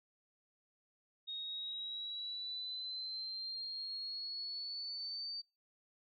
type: exponential sweep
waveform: sine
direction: up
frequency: 3729 to 4615 Hz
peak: -40 dBFS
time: 1.27-5.42 s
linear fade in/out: 20 ms
effects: noise-tail reverb RT60 0.3 s tail -26 dB re dry